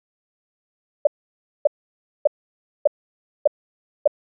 sine tone bursts, 587.3 Hz, D5, in tune, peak -9 dBFS, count 6, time 1.05-4.076 s, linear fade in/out 5 ms, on 21 ms, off 580 ms, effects none

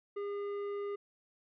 sine tone with tanh clipping, 405.7 Hz, G#4, 41 cents flat, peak -37 dBFS, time 0.16-0.96 s, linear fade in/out 10 ms, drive 10 dB, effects none

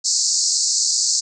white band-pass noise, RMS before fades -19 dBFS, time 0.04-1.21 s, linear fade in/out 20 ms, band 4300 to 7800 Hz, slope 96 dB/octave, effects none

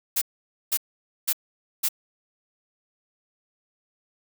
blue noise bursts, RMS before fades -23 dBFS, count 4, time 0.16-1.888 s, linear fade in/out 10 ms, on 57 ms, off 500 ms, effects none

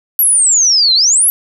sine exponential two-way sweep, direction down then up, 12000 to 3951 to 11890 Hz, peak -7 dBFS, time 0.19-1.3 s, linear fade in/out 0 ms, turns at 0.94 s, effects none

